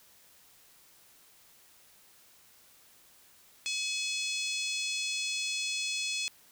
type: harmonic tone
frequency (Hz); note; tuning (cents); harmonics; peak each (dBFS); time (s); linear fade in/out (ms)
850; G#5; +40; 3 / 4 / 5 / 6 / 7 / 8 / 9 / 10; -35 / -37 / -39 / -41 / -42 / -43 / -44 / -45; 3.66-6.28; 0
effects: white hiss -60 dBFS RMS until 6.51 s